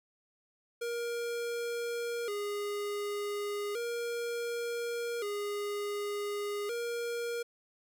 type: tone with vibrato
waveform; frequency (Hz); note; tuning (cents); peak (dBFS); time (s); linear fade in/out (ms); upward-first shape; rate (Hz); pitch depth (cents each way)
square; 440; A4; 0; -34; 0.81-7.43; 10; square; 0.34; 120
effects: none